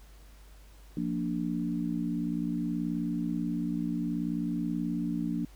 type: chord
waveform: sine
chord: Bb major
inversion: second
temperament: equal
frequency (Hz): 174.61 / 233.1 / 293.7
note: F3 / Bb3 / D4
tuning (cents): 0 / 0 / 0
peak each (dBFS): -33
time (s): 0.97-5.45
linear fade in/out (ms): 2
effects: added 50 Hz sine -50 dBFS peak until 5.55 s + pink hiss -60 dBFS RMS until 5.55 s